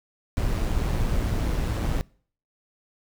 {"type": "noise with amplitude modulation", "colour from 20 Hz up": "brown", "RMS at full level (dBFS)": -23, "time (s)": [0.37, 2.01], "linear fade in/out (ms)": 0, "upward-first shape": "sine", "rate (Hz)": 116, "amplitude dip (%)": 35, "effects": ["noise-tail reverb RT60 0.5 s tail -24 dB re dry"]}